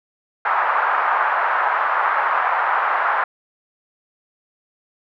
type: band-pass noise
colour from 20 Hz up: pink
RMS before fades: -19 dBFS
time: 0.45-3.24 s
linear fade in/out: 5 ms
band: 860 to 1500 Hz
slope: 24 dB/octave
effects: none